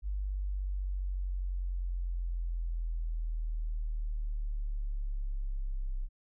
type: linear sweep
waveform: sine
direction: down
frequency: 49.63 to 32.26 Hz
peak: -31 dBFS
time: 0.02-6.09 s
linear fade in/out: 50 ms
effects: none